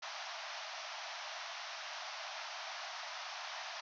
pink band-pass noise, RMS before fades -45 dBFS, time 0.02-3.81 s, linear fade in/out 10 ms, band 620 to 6100 Hz, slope 96 dB/octave, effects none

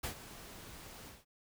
pink noise with ADSR envelope, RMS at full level -37 dBFS, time 0.03-1.25 s, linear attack 13 ms, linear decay 95 ms, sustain -14 dB, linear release 180 ms, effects none

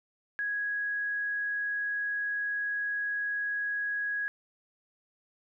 sine tone, 1661.2 Hz, G#6, in tune, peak -29 dBFS, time 0.39-4.28 s, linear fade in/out 0 ms, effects none

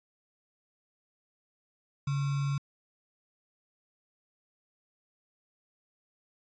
sine tone with sample-and-hold, 140.2 Hz, C#3, 20 cents sharp, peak -27 dBFS, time 2.07-2.58 s, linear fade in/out 5 ms, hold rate 1225 Hz, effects resampled to 16000 Hz

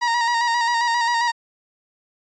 30% pulse tone with vibrato, 943 Hz, A#5, 20 cents sharp, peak -15 dBFS, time 0.01-1.32 s, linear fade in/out 20 ms, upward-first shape square, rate 7.5 Hz, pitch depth 32 cents each way, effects resampled to 16000 Hz

